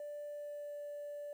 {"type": "tone with pitch glide", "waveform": "sine", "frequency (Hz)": [587.3, 583.2], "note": ["D5", "D5"], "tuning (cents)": [0, -12], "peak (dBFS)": -40, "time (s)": [0, 1.33], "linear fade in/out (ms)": 2, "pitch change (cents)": -12, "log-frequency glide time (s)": [0.25, 0.81], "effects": ["tanh soft clip ceiling -40 dBFS", "11-bit"]}